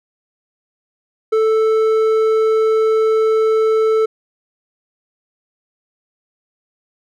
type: tone with hard clipping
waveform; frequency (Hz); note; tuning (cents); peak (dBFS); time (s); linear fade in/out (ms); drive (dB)
sine; 440; A4; 0; -13; 1.32-4.06; 10; 6
effects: none